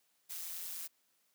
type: noise with amplitude modulation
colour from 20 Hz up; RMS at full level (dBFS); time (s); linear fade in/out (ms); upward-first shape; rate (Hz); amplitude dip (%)
blue; -40; 0.29-0.88; 20; sine; 170; 65
effects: white hiss -75 dBFS RMS until 1.34 s + high-pass 150 Hz 12 dB/octave